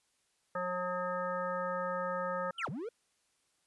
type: harmonic tone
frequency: 180 Hz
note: F#3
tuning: 47 cents flat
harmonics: 1 / 3 / 5 / 7 / 9 / 10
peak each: -44 / -36 / -42 / -37 / -45 / -48 dBFS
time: 0.55-2.51 s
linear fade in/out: 5 ms
type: tone with exponential growth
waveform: sine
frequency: 1356 Hz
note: E6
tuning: 49 cents sharp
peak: -30 dBFS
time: 2.53-2.65 s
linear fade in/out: 2 ms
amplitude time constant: 26 ms
type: linear two-way sweep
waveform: triangle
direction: down then up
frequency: 3227 to 116.54 to 495.4 Hz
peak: -35 dBFS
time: 2.58-2.89 s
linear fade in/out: 5 ms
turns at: 2.69 s
effects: white hiss -75 dBFS RMS until 3.66 s + resampled to 24000 Hz